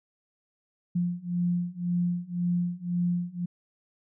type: beating tone pair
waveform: sine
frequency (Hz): 174.61 / 176.51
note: F3 / F3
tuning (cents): 0 / +19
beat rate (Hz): 1.9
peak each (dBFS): -29 / -28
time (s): 0.95-3.46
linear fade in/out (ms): 10
effects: none